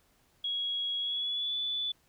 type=tone with pitch glide; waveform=sine; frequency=3320 to 3473 Hz; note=G#7 to A7; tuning=-1 to -23 cents; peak=-30 dBFS; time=0.44-1.92 s; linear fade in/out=5 ms; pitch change=+78 cents; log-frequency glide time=0.99-1.56 s; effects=pink hiss -68 dBFS RMS until 2.08 s